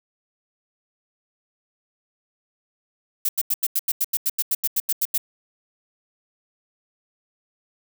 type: noise bursts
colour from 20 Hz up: violet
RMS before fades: -21 dBFS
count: 16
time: 3.25-5.179 s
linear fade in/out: 5 ms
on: 39 ms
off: 87 ms
effects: none